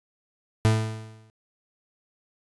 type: tone with exponential decay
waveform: 40% pulse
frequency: 110 Hz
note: A2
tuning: in tune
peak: -14 dBFS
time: 0.65-1.3 s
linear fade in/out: 0 ms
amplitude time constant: 140 ms
effects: resampled to 24000 Hz